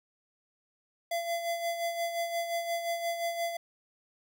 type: tone with tremolo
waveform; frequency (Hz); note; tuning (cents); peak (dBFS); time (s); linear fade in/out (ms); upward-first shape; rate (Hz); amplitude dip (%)
square; 680; F5; -46; -29; 1.11-3.57; 5; sine; 5.7; 55
effects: none